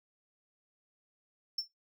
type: tone with exponential decay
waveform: triangle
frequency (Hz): 5390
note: E8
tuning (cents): +38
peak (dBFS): -26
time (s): 1.58-1.68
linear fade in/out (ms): 5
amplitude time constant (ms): 21
effects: noise-tail reverb RT60 0.2 s tail -24 dB re dry + tanh soft clip ceiling -24 dBFS